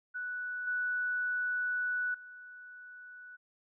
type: tone with level steps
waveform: sine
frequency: 1480 Hz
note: F#6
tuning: in tune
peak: -35 / -30 / -47 dBFS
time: 0.14-3.37 s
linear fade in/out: 20 ms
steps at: 0.67 / 2.14 s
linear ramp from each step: 5 ms
effects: none